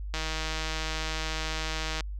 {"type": "click train", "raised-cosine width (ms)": 0.2, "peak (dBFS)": -15, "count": 296, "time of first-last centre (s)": [0.14, 2.007], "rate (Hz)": 158, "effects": ["added 50 Hz sine -33 dBFS peak until 2.19 s"]}